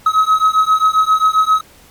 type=beating tone pair; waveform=triangle; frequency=1274 / 1281.5 Hz; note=D#6 / E6; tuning=+41 / -49 cents; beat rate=7.5 Hz; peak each=-11 dBFS; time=0.06-1.61 s; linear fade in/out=5 ms; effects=pink hiss -45 dBFS RMS until 1.9 s + MP3 96 kbps